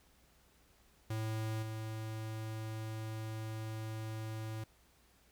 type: tone with level steps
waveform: square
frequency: 110 Hz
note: A2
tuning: in tune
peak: -36 / -40 dBFS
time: 1.1-4.64 s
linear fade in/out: 5 ms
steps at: 1.62 s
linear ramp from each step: 10 ms
effects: added 60 Hz sine -70 dBFS peak until 5.31 s + pink hiss -68 dBFS RMS until 5.31 s